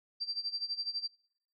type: tone with tremolo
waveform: sine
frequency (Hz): 4699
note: D8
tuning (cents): 0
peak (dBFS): -31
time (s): 0.2-1.08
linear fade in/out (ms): 20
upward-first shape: sine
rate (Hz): 12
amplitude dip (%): 85
effects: noise-tail reverb RT60 0.7 s tail -26 dB re dry